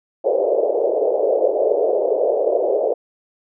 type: band-pass noise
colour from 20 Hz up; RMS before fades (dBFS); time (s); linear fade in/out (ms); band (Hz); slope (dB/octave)
pink; -18; 0.24-2.94; 10; 420 to 630; 48
effects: none